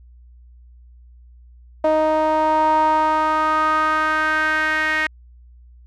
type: tone with band-pass filter sweep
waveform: sawtooth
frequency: 311.3 Hz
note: D#4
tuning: 1 cent sharp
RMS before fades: -18 dBFS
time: 1.84-5.07 s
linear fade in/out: 5 ms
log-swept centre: 700 to 1900 Hz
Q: 4.6
effects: added 60 Hz sine -43 dBFS peak until 5.86 s